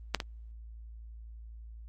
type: clicks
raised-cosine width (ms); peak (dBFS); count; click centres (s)
0.2; -9 / -16; 2; 0.147 / 0.202
effects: added 56 Hz sine -44 dBFS peak until 1.88 s + Opus 32 kbps